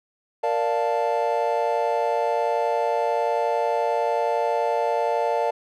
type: chord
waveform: triangle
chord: Bb major seventh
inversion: none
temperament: equal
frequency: 466.2 / 587.3 / 698.5 / 880 Hz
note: Bb4 / D5 / F5 / A5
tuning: 0 / 0 / 0 / 0 cents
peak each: -24 dBFS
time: 0.43-5.51 s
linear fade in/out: 10 ms
effects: none